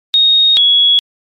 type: tone pair in turn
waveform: sine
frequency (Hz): 3729 / 3353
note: A#7 / G#7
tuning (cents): 0 / +16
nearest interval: major second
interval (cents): 184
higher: first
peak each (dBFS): -6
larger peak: neither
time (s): 0.14-0.57 / 0.57-0.99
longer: first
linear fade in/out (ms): 0
effects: MP3 64 kbps